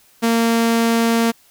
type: tone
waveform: sawtooth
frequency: 230 Hz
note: A#3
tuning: 23 cents flat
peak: -10 dBFS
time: 0.22-1.32 s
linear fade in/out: 20 ms
effects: white hiss -53 dBFS RMS until 1.5 s